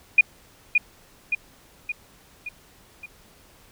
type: tone with echo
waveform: sine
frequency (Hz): 2446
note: D#7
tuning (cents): -30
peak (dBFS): -9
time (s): 0.18-0.21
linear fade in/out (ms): 5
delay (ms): 570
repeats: 5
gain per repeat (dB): -5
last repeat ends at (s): 3.06
effects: pink hiss -54 dBFS RMS until 3.71 s